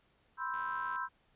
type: chord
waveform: sine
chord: C major seventh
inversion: third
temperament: equal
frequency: 987.8 / 1046.5 / 1318.5 / 1568 Hz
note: B5 / C6 / E6 / G6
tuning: 0 / 0 / 0 / 0 cents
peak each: -40 dBFS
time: 0.37-1.09 s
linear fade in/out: 50 ms
type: click train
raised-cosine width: 0.3 ms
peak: -38 dBFS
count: 38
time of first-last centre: 0.54-0.96 s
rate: 88.2 Hz
effects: pink hiss -71 dBFS RMS until 1.35 s + resampled to 8000 Hz